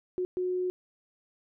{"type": "tone bursts at uneven times", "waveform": "sine", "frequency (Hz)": 364.6, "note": "F#4", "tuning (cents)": -25, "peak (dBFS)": -27, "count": 2, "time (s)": [[0.18, 0.25], [0.37, 0.7]], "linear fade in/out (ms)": 0, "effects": []}